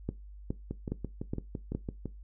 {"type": "two click trains", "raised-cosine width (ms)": 3, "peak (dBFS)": [-22, -19], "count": [9, 5], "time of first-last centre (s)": [[0.71, 2.057], [0.09, 1.75]], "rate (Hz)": [5.94, 2.41], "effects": ["noise-tail reverb RT60 0.2 s tail -18 dB re dry", "added 50 Hz sine -45 dBFS peak until 2.23 s"]}